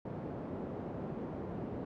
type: band-pass noise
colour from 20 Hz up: pink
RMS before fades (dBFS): -41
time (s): 0.05-1.85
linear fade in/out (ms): 5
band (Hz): 130 to 560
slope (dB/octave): 12
effects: none